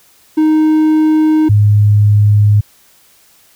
triangle / sine tone pair in turn, 311.1 / 104.04 Hz, D#4 / G#2, 0 / +4 cents, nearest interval octave + perfect fifth, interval 1896 cents, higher first, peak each -5 dBFS, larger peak neither, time 0.37-1.49 / 1.49-2.61 s, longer neither, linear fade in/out 10 ms, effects white hiss -48 dBFS RMS until 3.55 s

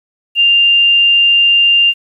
sine tone, 2794 Hz, F7, in tune, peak -6 dBFS, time 0.35-1.94 s, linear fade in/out 50 ms, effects 8-bit

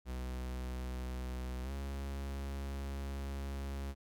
45% pulse tone with pitch glide, 63.1 to 68.81 Hz, B1 to C#2, +38 to -12 cents, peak -38 dBFS, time 0.05-3.95 s, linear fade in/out 50 ms, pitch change +150 cents, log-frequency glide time 1.63-1.72 s, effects none

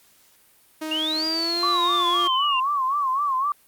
sawtooth tone with pitch glide, 312.9 to 349.2 Hz, D#4 to F4, +10 to 0 cents, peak -24 dBFS, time 0.81-2.28 s, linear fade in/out 10 ms, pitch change +190 cents, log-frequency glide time 1.2-1.64 s
sine exponential two-way sweep, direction up then down, 2749 to 4831 to 2749 Hz, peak -23 dBFS, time 0.91-2.6 s, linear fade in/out 5 ms, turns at 1.25 s
sine tone with vibrato, 1100 Hz, C#6, 14 cents flat, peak -20 dBFS, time 1.63-3.52 s, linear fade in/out 2 ms, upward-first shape sine, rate 3.9 Hz, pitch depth 120 cents each way
effects white hiss -57 dBFS RMS until 3.67 s + Opus 48 kbps

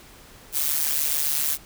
blue noise with amplitude modulation, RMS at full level -20 dBFS, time 0.52-1.58 s, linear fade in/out 50 ms, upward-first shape sine, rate 147 Hz, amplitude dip 90%, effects pink hiss -48 dBFS RMS until 1.65 s

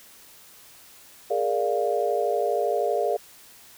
sine chord, Bb dominant seventh, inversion third, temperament equal with one note detuned, 413.6 / 466.2 / 587.3 / 698.5 Hz, Ab4 / Bb4 / D5 / F5, -7 / 0 / 0 / 0 cents, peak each -27 dBFS, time 1.3-3.17 s, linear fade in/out 10 ms, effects white hiss -50 dBFS RMS until 3.77 s

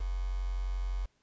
sine tone with quantisation, 45.78 Hz, F#1, 18 cents flat, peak -30 dBFS, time 0-1.06 s, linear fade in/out 10 ms, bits 8, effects pink hiss -73 dBFS RMS until 1.22 s + resampled to 16000 Hz

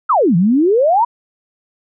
sine exponential two-way sweep, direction down then up, 1396.9 to 161.4 to 992 Hz, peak -9 dBFS, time 0.09-1.05 s, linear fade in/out 10 ms, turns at 0.36 s, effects none

